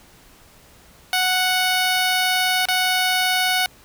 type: tone with dropouts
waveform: 10% pulse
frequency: 739 Hz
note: F#5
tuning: 2 cents flat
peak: -9 dBFS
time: 1.13-3.66 s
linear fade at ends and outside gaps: 1 ms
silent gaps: 2.655-2.685 s
effects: pink hiss -50 dBFS RMS until 3.84 s